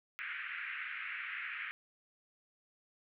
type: band-pass noise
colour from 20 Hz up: white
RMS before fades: -42 dBFS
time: 0.19-1.71 s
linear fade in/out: 0 ms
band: 1400 to 2500 Hz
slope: 48 dB/octave
effects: none